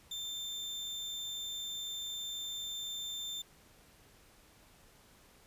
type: tone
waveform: 35% pulse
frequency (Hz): 3574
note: A7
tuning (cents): +26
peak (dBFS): -36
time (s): 0.11-3.42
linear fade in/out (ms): 5
effects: pink hiss -62 dBFS RMS until 5.46 s + resampled to 32000 Hz